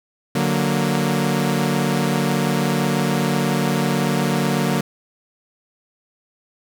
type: chord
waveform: sawtooth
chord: D augmented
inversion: none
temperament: equal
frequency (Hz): 146.83 / 185 / 233.1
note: D3 / F#3 / A#3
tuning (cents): 0 / 0 / 0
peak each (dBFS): -18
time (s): 0.35-4.81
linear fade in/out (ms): 5
effects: none